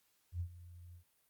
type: tone with ADSR envelope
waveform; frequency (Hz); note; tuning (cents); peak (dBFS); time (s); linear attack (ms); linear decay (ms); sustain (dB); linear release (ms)
sine; 87.1; F2; -4; -34; 0.32-1.04; 81; 81; -17; 90
effects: white hiss -75 dBFS RMS until 1.29 s + Opus 48 kbps